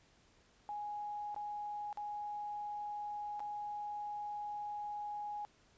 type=tone with dropouts; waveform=sine; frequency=830.6 Hz; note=G#5; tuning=in tune; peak=-39 dBFS; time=0.69-5.45 s; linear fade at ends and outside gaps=0 ms; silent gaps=1.345-1.363 / 1.928-1.973 / 3.395-3.403 s; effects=pink hiss -68 dBFS RMS until 5.77 s + resampled to 16000 Hz